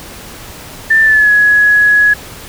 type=tone with pitch glide; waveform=sine; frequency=1780 to 1680.1 Hz; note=A6 to G#6; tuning=+20 to +20 cents; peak=-5 dBFS; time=0.9-2.14 s; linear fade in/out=10 ms; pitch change=-100 cents; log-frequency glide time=1.02-1.31 s; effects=pink hiss -31 dBFS RMS until 2.48 s